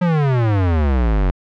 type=exponential sweep; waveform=square; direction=down; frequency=182.6 to 43.88 Hz; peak=-14 dBFS; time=0.01-1.31 s; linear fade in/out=10 ms; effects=low-pass 2000 Hz 12 dB/octave